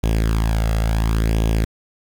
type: tone with flanger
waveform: sawtooth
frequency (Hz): 55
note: A1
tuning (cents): 0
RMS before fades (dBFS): -18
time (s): 0.03-1.65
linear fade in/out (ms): 10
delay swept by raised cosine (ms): 0.31 to 1.51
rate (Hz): 0.71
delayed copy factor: +0.6
effects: 7-bit